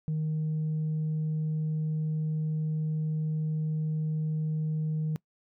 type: tone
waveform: sine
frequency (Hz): 155.56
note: D#3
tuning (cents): 0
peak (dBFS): -25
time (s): 0.08-5.16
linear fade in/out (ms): 0
effects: noise-tail reverb RT60 0.1 s tail -24 dB re dry + tanh soft clip ceiling -25 dBFS